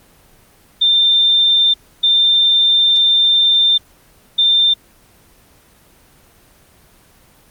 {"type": "tone bursts at uneven times", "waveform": "sine", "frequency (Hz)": 3589, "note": "A7", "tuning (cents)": 34, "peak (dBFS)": -9, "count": 3, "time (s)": [[0.81, 1.74], [2.03, 3.78], [4.38, 4.74]], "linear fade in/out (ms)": 10, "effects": ["pink hiss -49 dBFS RMS until 7.5 s", "Opus 24 kbps"]}